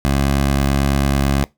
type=tone; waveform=15% pulse; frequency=69.1 Hz; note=C#2; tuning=5 cents flat; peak=-8 dBFS; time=0.05-1.44 s; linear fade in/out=0 ms; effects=noise-tail reverb RT60 0.2 s tail -21 dB re dry